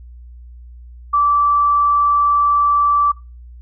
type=tone; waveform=sine; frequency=1162 Hz; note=D6; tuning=19 cents flat; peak=-11 dBFS; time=1.13-3.12 s; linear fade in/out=10 ms; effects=noise-tail reverb RT60 0.3 s tail -23 dB re dry + added 60 Hz sine -35 dBFS peak until 3.61 s